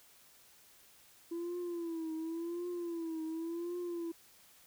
sine tone with vibrato, 335.3 Hz, E4, 30 cents sharp, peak -34 dBFS, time 1.31-4.12 s, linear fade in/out 10 ms, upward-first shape triangle, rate 0.91 Hz, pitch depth 100 cents each way, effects tanh soft clip ceiling -35 dBFS + white hiss -62 dBFS RMS until 4.66 s

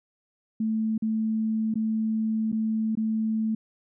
sine tone with dropouts, 220 Hz, A3, in tune, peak -23 dBFS, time 0.6-3.55 s, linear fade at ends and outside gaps 5 ms, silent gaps 0.979-1.022 / 1.741-1.755 / 2.518-2.526 / 2.953-2.972 s, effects none

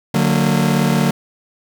40% pulse chord, D augmented, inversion none, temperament just, 146.83 / 183.54 / 229.4 Hz, D3 / F#3 / A#3, 0 / -14 / -28 cents, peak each -17 dBFS, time 0.14-1.11 s, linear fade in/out 5 ms, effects 7-bit

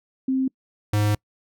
sine / square tone pair in turn, 263 / 104.64 Hz, C4 / G#2, +9 / +14 cents, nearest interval octave + major third, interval 1595 cents, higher first, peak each -19 dBFS, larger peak neither, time 0.28-0.48 / 0.93-1.15 s, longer second, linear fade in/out 5 ms, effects noise-tail reverb RT60 0.1 s tail -26 dB re dry

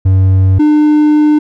triangle tone pair in turn, 94.8 / 301 Hz, F#2 / D4, +43 / +43 cents, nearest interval octave + minor sixth, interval 2000 cents, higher second, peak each -3 dBFS, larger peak neither, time 0.05-0.59 / 0.59-1.39 s, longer second, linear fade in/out 10 ms, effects none

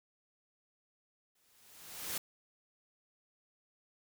white noise with exponential growth, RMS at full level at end -36 dBFS, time 1.35-2.18 s, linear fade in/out 5 ms, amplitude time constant 180 ms, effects none

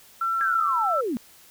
sine tone with pitch glide, 1348 to 1330.2 Hz, E6 to E6, +38 to +15 cents, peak -22 dBFS, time 0.21-1.01 s, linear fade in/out 5 ms, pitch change -23 cents, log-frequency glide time 0.33-0.82 s
sine linear sweep, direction down, 1655 to 210 Hz, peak -24 dBFS, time 0.41-1.17 s, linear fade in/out 0 ms
effects white hiss -52 dBFS RMS until 1.5 s

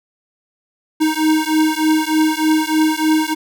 square beating tone pair, 311.1 / 314.4 Hz, D#4 / D#4, 0 / +18 cents, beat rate 3.3 Hz, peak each -17 dBFS, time 1-3.35 s, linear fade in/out 20 ms, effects none

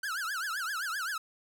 45% pulse tone with vibrato, 1480 Hz, F#6, in tune, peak -32 dBFS, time 0.03-1.18 s, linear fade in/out 5 ms, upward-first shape triangle, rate 7.7 Hz, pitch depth 280 cents each way, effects none

